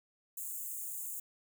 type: high-pass noise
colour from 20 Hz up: white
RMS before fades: -41 dBFS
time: 0.37-1.2 s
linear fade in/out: 5 ms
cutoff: 6700 Hz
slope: 96 dB/octave
effects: none